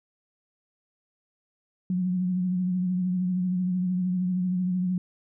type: tone with vibrato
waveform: sine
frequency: 182.1 Hz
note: F#3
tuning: 27 cents flat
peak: -23 dBFS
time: 1.9-4.98 s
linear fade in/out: 2 ms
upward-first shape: triangle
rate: 13 Hz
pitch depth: 47 cents each way
effects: none